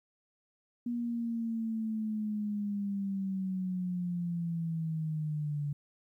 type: linear sweep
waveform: sine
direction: down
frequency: 240.4 to 143.7 Hz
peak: -31 dBFS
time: 0.86-5.73 s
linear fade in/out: 5 ms
effects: 12-bit